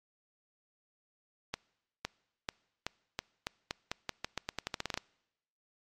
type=accelerating click train; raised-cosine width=0.2 ms; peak=-16 dBFS; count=20; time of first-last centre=1.54-4.975 s; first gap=510 ms; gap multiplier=0.86; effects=noise-tail reverb RT60 0.9 s tail -25 dB re dry + MP3 64 kbps